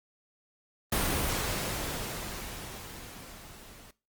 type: noise with level ramp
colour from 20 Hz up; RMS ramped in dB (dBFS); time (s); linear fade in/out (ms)
pink; -27 to -52; 0.92-3.91; 5
effects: noise-tail reverb RT60 0.3 s tail -20 dB re dry + Opus 32 kbps